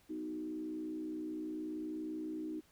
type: tone with frequency modulation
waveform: sine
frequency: 311.1 Hz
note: D#4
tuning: in tune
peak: -38 dBFS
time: 0.09-2.61 s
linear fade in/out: 20 ms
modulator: 60.7 Hz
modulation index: 0.72
effects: pink hiss -68 dBFS RMS until 2.71 s